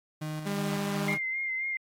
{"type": "tone with tremolo", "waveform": "35% pulse", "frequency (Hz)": 154.1, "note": "D#3", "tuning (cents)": -16, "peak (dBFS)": -31, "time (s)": [0.21, 1.18], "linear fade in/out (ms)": 10, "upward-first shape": "square", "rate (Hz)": 2.7, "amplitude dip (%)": 35}
{"type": "tone", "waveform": "sawtooth", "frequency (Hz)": 200.8, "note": "G3", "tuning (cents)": 42, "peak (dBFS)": -26, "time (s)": [0.45, 1.16], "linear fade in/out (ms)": 20}
{"type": "tone with vibrato", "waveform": "sine", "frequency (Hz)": 2097, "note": "C7", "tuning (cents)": 3, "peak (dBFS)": -29, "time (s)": [1.08, 1.77], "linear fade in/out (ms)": 2, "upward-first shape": "sine", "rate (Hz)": 3.8, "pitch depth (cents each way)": 34}
{"effects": ["AAC 48 kbps"]}